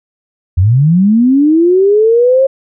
sine linear sweep, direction up, 82.41 to 544 Hz, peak -5 dBFS, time 0.57-2.47 s, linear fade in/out 10 ms, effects none

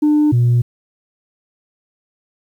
sine tone pair in turn, 299.7 / 120.67 Hz, D4 / B2, +35 / -40 cents, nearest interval octave + major third, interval 1575 cents, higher first, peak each -8 dBFS, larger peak neither, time 0.02-0.32 / 0.32-0.62 s, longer neither, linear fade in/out 10 ms, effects tanh soft clip ceiling -8 dBFS + 8-bit

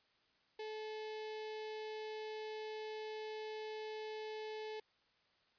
sawtooth tone with notch filter, 432.5 Hz, A4, 30 cents flat, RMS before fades -45 dBFS, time 0.59-4.8 s, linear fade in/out 5 ms, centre 1300 Hz, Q 1.7, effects white hiss -74 dBFS RMS until 5.58 s + resampled to 11025 Hz

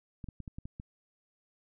clicks, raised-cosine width 5 ms, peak -29 dBFS, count 7, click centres 0.242 / 0.287 / 0.403 / 0.478 / 0.585 / 0.655 / 0.799 s, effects none

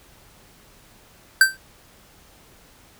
square tone with exponential decay, 1559 Hz, G6, 10 cents flat, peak -7 dBFS, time 1.41-1.57 s, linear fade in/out 2 ms, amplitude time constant 33 ms, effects pink hiss -52 dBFS RMS until 2.99 s

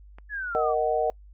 click, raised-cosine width 0.5 ms, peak -31 dBFS, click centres 0.185 s
sine exponential sweep, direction down, 1735 to 1120 Hz, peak -29 dBFS, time 0.29-0.75 s, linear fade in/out 50 ms
sine chord, D# minor, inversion second, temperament just, 466.7 / 622.3 / 746.7 Hz, A#4 / D#5 / F#5, +2 / 0 / +16 cents, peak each -26 dBFS, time 0.55-1.1 s, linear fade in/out 0 ms
effects noise-tail reverb RT60 0.1 s tail -26 dB re dry + added 50 Hz sine -46 dBFS peak until 1.33 s

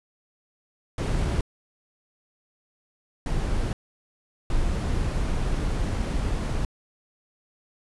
brown noise bursts at uneven times, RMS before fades -25 dBFS, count 3, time 0.98-1.41 / 3.26-3.73 / 4.5-6.65 s, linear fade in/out 2 ms, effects resampled to 24000 Hz

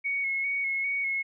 sine tone with vibrato, 2205 Hz, C#7, 10 cents flat, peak -26 dBFS, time 0.04-1.23 s, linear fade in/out 20 ms, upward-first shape square, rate 2.5 Hz, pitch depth 23 cents each way, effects none

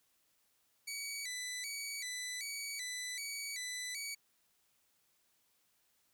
15% pulse tone with vibrato, 2125 Hz, C7, 26 cents sharp, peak -33 dBFS, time 0.87-4.15 s, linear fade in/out 10 ms, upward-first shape square, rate 1.3 Hz, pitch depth 110 cents each way, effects white hiss -75 dBFS RMS until 6.13 s

